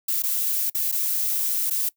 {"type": "noise with dropouts", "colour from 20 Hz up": "violet", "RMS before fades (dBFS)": -24, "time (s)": [0.08, 1.89], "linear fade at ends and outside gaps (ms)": 5, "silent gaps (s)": [[0.223, 0.235], [0.7, 0.747], [0.916, 0.924], [1.7, 1.707]], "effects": ["noise-tail reverb RT60 0.1 s tail -21 dB re dry"]}